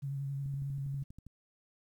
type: tone with vibrato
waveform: sine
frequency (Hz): 138.59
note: C#3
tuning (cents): 0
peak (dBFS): -34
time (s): 0.02-1.04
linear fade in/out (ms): 20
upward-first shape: sine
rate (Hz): 11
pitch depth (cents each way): 27
type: click train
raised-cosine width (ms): 5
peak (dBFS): -37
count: 11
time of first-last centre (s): 0.46-1.266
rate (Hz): 12.4
effects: 11-bit